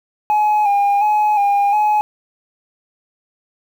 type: tone with vibrato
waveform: sine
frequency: 826 Hz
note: G#5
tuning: 10 cents flat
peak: -9 dBFS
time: 0.3-2.01 s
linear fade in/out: 0 ms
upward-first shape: square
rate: 1.4 Hz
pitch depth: 39 cents each way
effects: tanh soft clip ceiling -11 dBFS + 7-bit